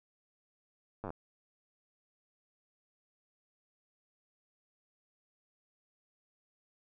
slowing click train, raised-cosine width 1 ms, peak -26 dBFS, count 7, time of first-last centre 1.04-1.104 s, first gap 9 ms, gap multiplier 1.07, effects none

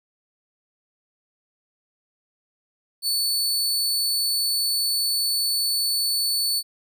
sawtooth tone, 4465 Hz, C#8, 12 cents sharp, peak -18 dBFS, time 3.02-6.63 s, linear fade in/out 50 ms, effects none

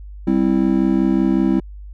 triangle chord, C major, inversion second, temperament just, 196.22 / 261.6 / 327 Hz, G3 / C4 / E4, +2 / 0 / -14 cents, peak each -16 dBFS, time 0.27-1.6 s, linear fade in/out 5 ms, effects added 50 Hz sine -32 dBFS peak until 1.93 s

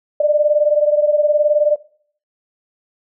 sine beating tone pair, 592 / 611 Hz, D5 / D#5, +14 / -32 cents, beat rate 19 Hz, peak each -13 / -17 dBFS, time 0.2-1.76 s, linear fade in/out 5 ms, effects noise-tail reverb RT60 0.5 s tail -18 dB re dry

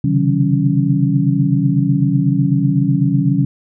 sine tone cluster, 133.5 / 141.5 / 157.6 / 187.8 / 279 Hz, C3 / C#3 / D#3 / F#3 / C#4, +35 / +36 / +23 / +26 / +11 cents, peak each -18 dBFS, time 0.04-3.45 s, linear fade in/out 5 ms, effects none

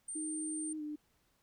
sine tone, 8870 Hz, C#9, in tune, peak -39 dBFS, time 0.08-0.73 s, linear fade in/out 5 ms
sine tone with pitch glide, 311.3 to 300 Hz, D#4 to D4, +1 to +37 cents, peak -38 dBFS, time 0.15-0.96 s, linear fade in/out 10 ms, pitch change -64 cents, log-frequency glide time 0.77-0.82 s
effects pink hiss -74 dBFS RMS until 1.42 s

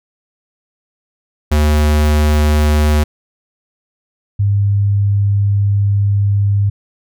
square / sine tone pair in turn, 75.3 / 100.82 Hz, D2 / G2, +44 / +49 cents, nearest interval perfect fourth, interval 505 cents, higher second, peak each -10 dBFS, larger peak neither, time 1.51-3.04 / 4.39-6.7 s, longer second, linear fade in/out 10 ms, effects none

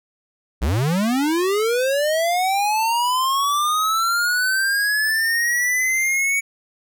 square linear sweep, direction up, 53.1 to 2247 Hz, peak -18 dBFS, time 0.61-6.41 s, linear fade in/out 20 ms, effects none

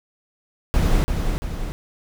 brown noise with echo, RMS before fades -17 dBFS, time 0.74-1.04 s, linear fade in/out 0 ms, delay 340 ms, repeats 2, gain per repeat -5 dB, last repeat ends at 1.72 s, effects none

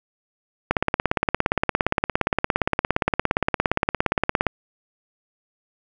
click train, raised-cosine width 0.5 ms, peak -3 dBFS, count 66, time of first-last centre 0.71-4.467 s, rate 17.3 Hz, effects none

